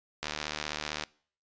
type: click train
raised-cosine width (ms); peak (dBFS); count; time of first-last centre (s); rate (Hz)
0.2; -15; 62; 0.23-1.037; 75.6
effects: noise-tail reverb RT60 0.5 s tail -23 dB re dry + resampled to 16000 Hz